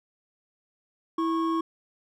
triangle tone pair together, 328.2 / 1094.7 Hz, E4 / C#6, -8 / -22 cents, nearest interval octave + major sixth, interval 2086 cents, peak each -23 / -27 dBFS, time 1.18-1.61 s, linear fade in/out 5 ms, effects none

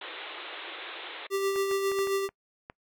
white band-pass noise, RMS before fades -41 dBFS, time 0.01-1.27 s, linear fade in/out 5 ms, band 310 to 3800 Hz, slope 96 dB/octave
square tone with tremolo, 392 Hz, G4, in tune, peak -25 dBFS, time 1.3-2.29 s, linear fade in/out 50 ms, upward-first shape sine, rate 7.4 Hz, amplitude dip 40%
clicks, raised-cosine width 0.5 ms, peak -26 dBFS, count 7, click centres 1.56 / 1.713 / 1.917 / 1.989 / 2.072 / 2.29 / 2.699 s
effects noise-tail reverb RT60 0.1 s tail -24 dB re dry

